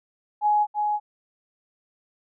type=tone with echo; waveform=sine; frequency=838 Hz; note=G#5; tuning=15 cents sharp; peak=-17 dBFS; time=0.41-0.67 s; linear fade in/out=50 ms; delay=330 ms; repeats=1; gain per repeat=-4 dB; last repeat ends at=1 s; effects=none